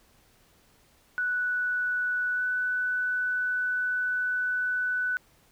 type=tone with pitch glide; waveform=sine; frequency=1480 to 1492.9 Hz; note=F#6 to F#6; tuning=0 to +15 cents; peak=-25 dBFS; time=1.18-5.17 s; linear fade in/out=0 ms; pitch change=+15 cents; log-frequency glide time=2.34-2.42 s; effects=pink hiss -62 dBFS RMS until 5.51 s